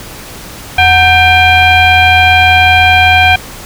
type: tone with frequency modulation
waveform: sine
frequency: 1564 Hz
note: G6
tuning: 4 cents flat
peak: -3 dBFS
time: 0.78-3.36 s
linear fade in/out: 5 ms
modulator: 825 Hz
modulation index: 1.7
effects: pink hiss -28 dBFS RMS until 3.65 s